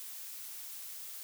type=noise; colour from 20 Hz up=blue; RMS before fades=-45 dBFS; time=0-1.23 s; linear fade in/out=0 ms; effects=none